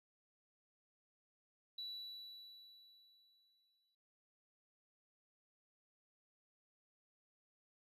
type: tone with exponential decay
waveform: triangle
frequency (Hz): 3942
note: B7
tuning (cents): -4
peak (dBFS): -40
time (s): 1.78-3.95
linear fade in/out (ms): 5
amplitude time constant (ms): 470
effects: tanh soft clip ceiling -40 dBFS + resampled to 32000 Hz